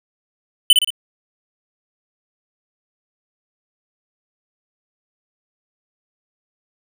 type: tone with echo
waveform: square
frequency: 3012 Hz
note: F#7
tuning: 30 cents sharp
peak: -6 dBFS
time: 0.7-0.73 s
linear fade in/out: 2 ms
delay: 58 ms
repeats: 3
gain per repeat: -5 dB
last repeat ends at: 0.904 s
effects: none